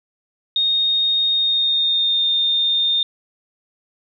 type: tone with pitch glide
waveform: sine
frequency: 3707 to 3639 Hz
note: A#7 to A#7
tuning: -10 to -42 cents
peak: -15 dBFS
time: 0.56-3.03 s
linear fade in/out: 2 ms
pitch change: -32 cents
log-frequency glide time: 1.31-2.26 s
effects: none